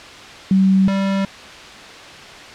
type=tone pair in turn; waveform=sine / square; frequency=191.3 / 195.09 Hz; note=G3 / G3; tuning=-42 / -8 cents; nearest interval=unison; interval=34 cents; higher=second; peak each=-10 / -17 dBFS; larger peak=first; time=0.51-0.88 / 0.88-1.25 s; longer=neither; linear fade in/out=2 ms; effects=white hiss -36 dBFS RMS until 2.54 s + low-pass 4000 Hz 12 dB/octave